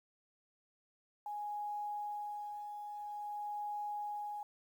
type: tone with tremolo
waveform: sine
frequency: 830.6 Hz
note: G#5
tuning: in tune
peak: -37 dBFS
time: 1.26-4.43 s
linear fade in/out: 2 ms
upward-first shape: sine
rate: 0.49 Hz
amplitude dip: 45%
effects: 11-bit